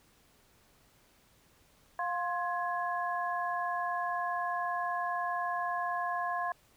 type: tone cluster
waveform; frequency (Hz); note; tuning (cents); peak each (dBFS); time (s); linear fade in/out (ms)
sine; 705 / 1055 / 1679; F5 / C6 / G#6; +16 / +14 / +18; -34 / -34 / -38; 1.99-6.52; 2
effects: pink hiss -65 dBFS RMS until 6.76 s